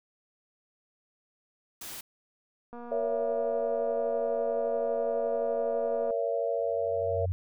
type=noise; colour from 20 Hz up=white; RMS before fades=-41 dBFS; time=1.81-2.01 s; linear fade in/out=5 ms
type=click train; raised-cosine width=1 ms; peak=-31 dBFS; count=808; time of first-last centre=2.73-6.107 s; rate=239 Hz
type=chord; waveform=sine; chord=A# diminished; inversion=none; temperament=just; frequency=466.2 / 559.4 / 671.3 Hz; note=A#4 / C#5 / E5; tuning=0 / +16 / +31 cents; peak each=-31 dBFS; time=2.91-7.26 s; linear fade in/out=10 ms
type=tone with exponential growth; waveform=sine; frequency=91.1 Hz; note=F#2; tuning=26 cents flat; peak=-25 dBFS; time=6.58-7.32 s; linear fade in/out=0 ms; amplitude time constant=160 ms
effects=none